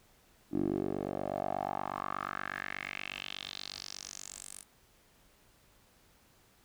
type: tone with band-pass filter sweep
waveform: 10% pulse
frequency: 48.33 Hz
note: G1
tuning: 24 cents flat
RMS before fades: -38 dBFS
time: 0.51-4.65 s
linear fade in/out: 50 ms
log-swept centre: 300 to 9800 Hz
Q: 3.9
effects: pink hiss -65 dBFS RMS until 6.64 s